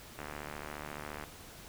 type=click train; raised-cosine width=0.5 ms; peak=-26 dBFS; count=79; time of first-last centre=0.19-1.238 s; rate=74.4 Hz; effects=pink hiss -51 dBFS RMS until 1.68 s